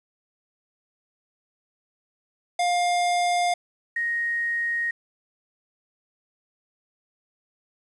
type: tone pair in turn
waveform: square / sine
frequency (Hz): 706 / 1870.7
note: F5 / A#6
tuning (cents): +19 / +6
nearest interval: octave + perfect fourth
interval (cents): 1687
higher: second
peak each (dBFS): -21 / -23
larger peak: first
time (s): 2.59-3.54 / 3.96-4.91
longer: neither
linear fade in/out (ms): 5
effects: resampled to 24000 Hz + 9-bit